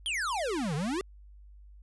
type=exponential two-way sweep; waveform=square; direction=down then up; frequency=3337 to 138.59 to 406.2 Hz; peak=-30 dBFS; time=0.06-1.01 s; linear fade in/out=0 ms; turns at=0.75 s; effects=added 50 Hz sine -49 dBFS peak until 1.82 s + resampled to 24000 Hz